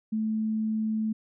sine tone, 218.3 Hz, A3, 13 cents flat, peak -25 dBFS, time 0.12-1.13 s, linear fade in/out 10 ms, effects none

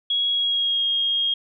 sine tone with pitch glide, 3322 to 3252 Hz, G#7 to G#7, 0 to -37 cents, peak -19 dBFS, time 0.1-1.34 s, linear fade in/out 5 ms, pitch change -37 cents, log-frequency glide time 0.3-0.86 s, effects none

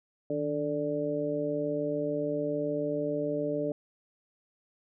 harmonic tone with a mistuned harmonic, 146.83 Hz, D3, in tune, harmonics 1 / 2 / 3 / 4, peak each -39 / -33 / -33 / -32 dBFS, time 0.3-3.72 s, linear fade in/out 2 ms, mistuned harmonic 1, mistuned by +92 cents, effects none

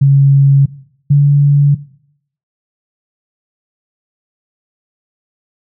sine tone pair in turn, 138.59 / 143.06 Hz, C#3 / D3, 0 / -45 cents, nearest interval minor second, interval 55 cents, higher second, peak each -4 dBFS, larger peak neither, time 0.01-0.66 / 1.1-1.75 s, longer neither, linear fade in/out 10 ms, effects noise-tail reverb RT60 0.7 s tail -19 dB re dry

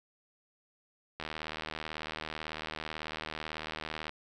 click train, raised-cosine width 0.3 ms, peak -21 dBFS, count 227, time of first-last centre 1.2-4.094 s, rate 78.1 Hz, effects none

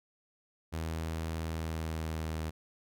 sawtooth tone with pitch glide, 80.9 to 79.28 Hz, E2 to D#2, -32 to +33 cents, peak -30 dBFS, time 0.72-2.51 s, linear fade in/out 20 ms, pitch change -35 cents, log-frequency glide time 1.42-2.38 s, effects none

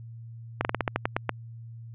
slowing click train, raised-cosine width 0.5 ms, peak -9 dBFS, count 10, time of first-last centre 0.61-1.293 s, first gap 39 ms, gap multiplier 1.16, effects added 115 Hz sine -40 dBFS peak until 1.94 s + resampled to 8000 Hz

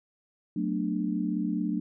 sine chord, B minor seventh, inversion second, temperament just, 185.21 / 222.2 / 246.9 / 296.3 Hz, F#3 / A3 / B3 / D4, +2 / +17 / 0 / +15 cents, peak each -31 / -31 / -37 / -31 dBFS, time 0.56-1.8 s, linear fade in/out 5 ms, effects none

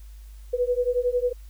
sine beating tone pair, 487.1 / 498.1 Hz, B4 / B4, -24 / +15 cents, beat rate 11 Hz, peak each -24 dBFS, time 0.53-1.33 s, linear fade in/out 10 ms, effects added 51 Hz sine -40 dBFS peak until 1.49 s + white hiss -59 dBFS RMS until 1.49 s

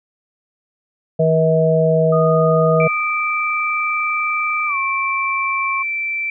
harmonic tone, 160.3 Hz, E3, 48 cents flat, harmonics 1 / 3 / 4, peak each -16 / -16 / -16 dBFS, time 1.19-2.88 s, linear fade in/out 10 ms
sine tone with pitch glide, 1234 to 1086.7 Hz, D#6 to C#6, -15 to -35 cents, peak -20 dBFS, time 2.12-5.83 s, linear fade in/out 10 ms, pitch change -220 cents, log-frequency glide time 4.66-4.77 s
sine tone, 2336 Hz, D7, 10 cents flat, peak -19 dBFS, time 2.8-6.3 s, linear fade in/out 2 ms
effects none

